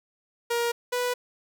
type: tone pair in turn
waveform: sawtooth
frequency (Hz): 471.9 / 492.5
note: A#4 / B4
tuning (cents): +21 / -5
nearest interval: minor second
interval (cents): 74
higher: second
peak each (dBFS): -20 / -21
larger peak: first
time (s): 0.5-0.72 / 0.92-1.14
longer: neither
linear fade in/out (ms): 10
effects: none